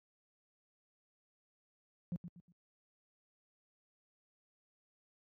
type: tone with echo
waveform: sine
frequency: 174.61 Hz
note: F3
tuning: in tune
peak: -33 dBFS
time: 2.12-2.16 s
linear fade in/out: 0 ms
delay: 120 ms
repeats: 3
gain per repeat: -10 dB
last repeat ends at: 2.52 s
effects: tanh soft clip ceiling -33 dBFS + high-pass 80 Hz 12 dB/octave